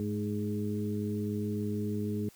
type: harmonic tone with a mistuned harmonic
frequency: 103.83 Hz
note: G#2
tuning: in tune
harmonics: 1 / 2 / 3 / 4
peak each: -35 / -33 / -39 / -38 dBFS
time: 0-2.29 s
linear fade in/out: 0 ms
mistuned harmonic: 2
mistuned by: +25 cents
effects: white hiss -59 dBFS RMS until 2.35 s + high-pass 60 Hz 12 dB/octave